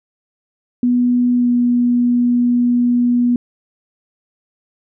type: tone with pitch glide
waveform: sine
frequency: 245.2 to 242.8 Hz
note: B3 to B3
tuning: -12 to -29 cents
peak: -11 dBFS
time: 0.83-3.36 s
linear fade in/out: 2 ms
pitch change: -17 cents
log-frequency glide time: 1.36-1.48 s
effects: none